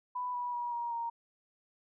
sine tone with pitch steps, 992 / 976.6 / 961.5 / 946.7 / 932 Hz, B5 / B5 / B5 / A#5 / A#5, +7 / -20 / -47 / +26 / -1 cents, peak -33 dBFS, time 0.15-1.1 s, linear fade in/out 10 ms, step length 190 ms, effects none

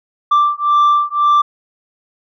sine beating tone pair, 1174.7 / 1176.6 Hz, D6 / D6, 0 / +3 cents, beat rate 1.9 Hz, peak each -11 dBFS, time 0.31-1.42 s, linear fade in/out 10 ms, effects tanh soft clip ceiling -7 dBFS

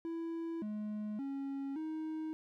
triangle tone with pitch steps, 331.3 / 211.3 / 275.1 / 314.6 Hz, E4 / G#3 / C#4 / D#4, +9 / +30 / -13 / +19 cents, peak -35 dBFS, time 0.05-2.33 s, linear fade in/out 0 ms, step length 570 ms, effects none

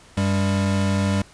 square tone pair together, 96.05 / 198.3 Hz, G2 / G3, -35 / +20 cents, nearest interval octave + minor second, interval 1255 cents, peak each -22 dBFS, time 0.17-1.22 s, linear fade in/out 5 ms, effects pink hiss -49 dBFS RMS until 1.33 s + resampled to 22050 Hz

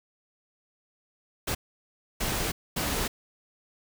pink noise bursts at uneven times, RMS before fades -29 dBFS, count 3, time 1.47-1.55 / 2.2-2.52 / 2.76-3.08 s, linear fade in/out 10 ms, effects none

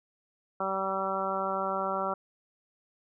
harmonic tone, 192.4 Hz, G3, 32 cents flat, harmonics 1 / 2 / 3 / 4 / 5 / 6 / 7, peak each -40 / -38 / -34 / -35 / -37 / -36 / -34 dBFS, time 0.6-2.14 s, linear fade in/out 5 ms, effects none

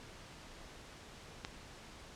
click, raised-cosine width 0.2 ms, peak -22 dBFS, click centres 1.449 s, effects pink hiss -53 dBFS RMS until 2.15 s + low-pass 7000 Hz 12 dB/octave

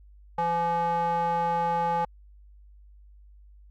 square tone with band-pass filter, 170 Hz, F3, 46 cents flat, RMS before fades -26 dBFS, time 0.38-2.05 s, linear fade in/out 5 ms, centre 830 Hz, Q 3.9, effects added 50 Hz sine -49 dBFS peak until 3.7 s + Opus 48 kbps

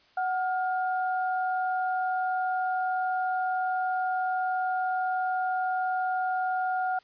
sine tone pair together, 743.1 / 1417 Hz, F#5 / F6, +7 / +25 cents, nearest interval major seventh, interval 1118 cents, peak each -26 / -33 dBFS, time 0.17-6.99 s, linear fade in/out 5 ms, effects white hiss -61 dBFS RMS until 7.03 s + resampled to 11025 Hz

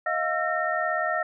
sine tone cluster, 631 / 708 / 1344 / 1837 Hz, D#5 / F5 / E6 / A#6, +24 / +23 / +33 / -26 cents, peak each -29 dBFS, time 0.06-1.23 s, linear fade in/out 5 ms, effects none

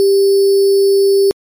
sine tone with sample-and-hold, 394.2 Hz, G4, 10 cents sharp, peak -7 dBFS, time 0-1.31 s, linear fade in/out 0 ms, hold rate 4900 Hz, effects MP3 64 kbps

